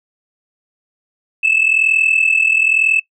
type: tone pair together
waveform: sine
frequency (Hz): 2597 / 2638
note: E7 / E7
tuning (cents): -26 / +1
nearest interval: unison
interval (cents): 27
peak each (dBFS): -13 / -12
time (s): 1.43-3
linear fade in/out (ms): 10
effects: noise-tail reverb RT60 0.1 s tail -20 dB re dry + tanh soft clip ceiling -6 dBFS